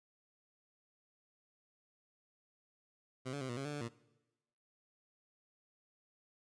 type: tone with pitch steps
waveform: 15% pulse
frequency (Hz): 129.3 / 143.1 / 130.8 / 120.3 / 136.9 / 147.3 / 146 / 116.6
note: C3 / D3 / C3 / B2 / C#3 / D3 / D3 / A#2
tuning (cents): -20 / -45 / 0 / -45 / -21 / +6 / -10 / +1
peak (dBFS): -33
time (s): 3.25-3.89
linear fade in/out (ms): 20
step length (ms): 80
effects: noise-tail reverb RT60 1.0 s tail -20 dB re dry + resampled to 22050 Hz